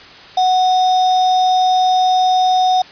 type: tone with sample-and-hold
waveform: sine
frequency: 740 Hz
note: F#5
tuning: in tune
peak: -10 dBFS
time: 0.37-2.82 s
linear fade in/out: 5 ms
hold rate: 4410 Hz
effects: white hiss -38 dBFS RMS until 2.91 s + resampled to 11025 Hz